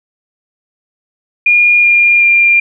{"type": "tone with pitch steps", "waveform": "sine", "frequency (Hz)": [2425, 2408, 2392], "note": ["D#7", "D7", "D7"], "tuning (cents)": [-45, 43, 31], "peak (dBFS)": -5, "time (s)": [1.46, 2.6], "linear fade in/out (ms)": 5, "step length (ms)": 380, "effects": []}